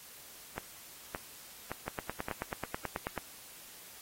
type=two click trains; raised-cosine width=0.5 ms; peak=-21 / -20 dBFS; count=4 / 13; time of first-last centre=0.58-2.285 / 1.88-3.177 s; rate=1.76 / 9.25 Hz; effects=white hiss -52 dBFS RMS until 4.01 s + AAC 48 kbps